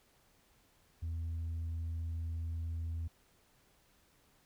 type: tone with tanh clipping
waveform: sine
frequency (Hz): 82.41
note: E2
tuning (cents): 0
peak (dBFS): -36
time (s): 1.02-3.08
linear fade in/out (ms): 10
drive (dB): 1
effects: pink hiss -69 dBFS RMS until 4.45 s